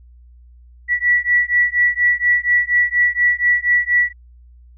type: beating tone pair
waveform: sine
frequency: 1946 / 1950.2 Hz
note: B6 / B6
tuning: -26 / -22 cents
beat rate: 4.2 Hz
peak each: -16 dBFS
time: 0.88-4.13 s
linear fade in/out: 50 ms
effects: added 60 Hz sine -42 dBFS peak until 4.77 s